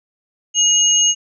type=tone pair together; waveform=sine; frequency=2888 / 6483 Hz; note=F#7 / G#8; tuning=-43 / -43 cents; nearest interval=octave + major second; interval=1400 cents; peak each=-15 / -13 dBFS; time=0.54-1.15 s; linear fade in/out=50 ms; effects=none